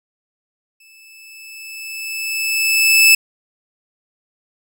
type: tone with exponential growth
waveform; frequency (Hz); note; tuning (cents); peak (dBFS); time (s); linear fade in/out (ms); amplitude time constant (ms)
sawtooth; 2623; E7; -9; -3; 0.8-3.15; 5; 510
effects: none